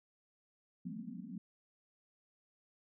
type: band-pass noise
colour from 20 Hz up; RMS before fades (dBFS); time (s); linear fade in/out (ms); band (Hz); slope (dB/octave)
pink; -45; 0.85-1.38; 5; 170 to 260; 96
effects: none